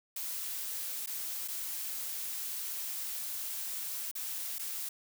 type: noise with dropouts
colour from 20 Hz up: blue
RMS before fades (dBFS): -38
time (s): 0.16-4.89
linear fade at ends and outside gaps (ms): 5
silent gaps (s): 1.062-1.072 / 1.478-1.482 / 4.114-4.152 / 4.585-4.593
effects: none